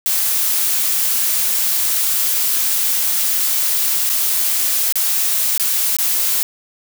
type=noise with dropouts; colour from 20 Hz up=blue; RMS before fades=-17 dBFS; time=0.06-6.43 s; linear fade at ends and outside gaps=0 ms; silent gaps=4.093-4.099 / 4.924-4.956 / 5.577-5.597 / 5.967-5.986 s; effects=none